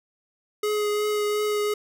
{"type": "tone with vibrato", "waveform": "square", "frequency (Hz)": 419.2, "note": "G#4", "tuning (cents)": 16, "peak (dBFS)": -23, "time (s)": [0.63, 1.74], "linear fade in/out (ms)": 5, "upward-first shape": "triangle", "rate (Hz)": 2.8, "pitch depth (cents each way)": 15, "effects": []}